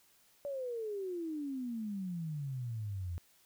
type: exponential sweep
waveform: sine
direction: down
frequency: 579 to 83.4 Hz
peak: -36 dBFS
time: 0.45-3.18 s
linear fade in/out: 0 ms
effects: white hiss -67 dBFS RMS until 3.45 s